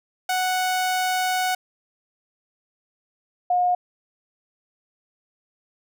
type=tone pair in turn; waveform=sawtooth / sine; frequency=740 / 717.7 Hz; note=F#5 / F5; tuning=0 / +47 cents; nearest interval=minor second; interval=53 cents; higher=first; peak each=-17 / -17 dBFS; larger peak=neither; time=0.29-1.55 / 3.5-3.75 s; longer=first; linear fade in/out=5 ms; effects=none